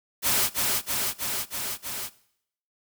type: noise with echo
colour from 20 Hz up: white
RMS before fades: -23 dBFS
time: 0.22-0.5 s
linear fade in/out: 50 ms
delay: 320 ms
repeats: 5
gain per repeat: -2 dB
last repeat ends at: 2.1 s
effects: noise-tail reverb RT60 0.7 s tail -19 dB re dry